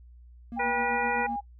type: tone with tremolo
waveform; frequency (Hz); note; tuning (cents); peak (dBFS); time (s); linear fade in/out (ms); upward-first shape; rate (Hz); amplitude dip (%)
triangle; 235.1; A#3; +15; -31; 0.52-1.36; 0; sine; 7.8; 75
type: tone with pitch glide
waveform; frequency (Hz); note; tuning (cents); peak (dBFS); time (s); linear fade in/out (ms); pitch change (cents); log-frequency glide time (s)
sine; 798 to 813.8; G5 to G#5; +31 to -35; -29; 0.56-1.41; 20; +34; 0.82-1.12
type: harmonic tone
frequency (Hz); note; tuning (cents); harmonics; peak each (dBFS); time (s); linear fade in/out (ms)
484.4; B4; -34; 1 / 2 / 3 / 4 / 5; -33 / -33 / -33 / -33 / -33; 0.59-1.27; 10
effects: noise-tail reverb RT60 0.1 s tail -23 dB re dry + added 60 Hz sine -48 dBFS peak until 1.59 s